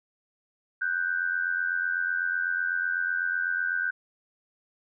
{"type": "tone pair together", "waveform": "sine", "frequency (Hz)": [1480, 1568], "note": ["F#6", "G6"], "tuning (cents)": [0, 0], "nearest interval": "minor second", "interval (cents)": 100, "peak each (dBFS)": -28, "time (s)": [0.81, 3.91], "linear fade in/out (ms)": 10, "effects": []}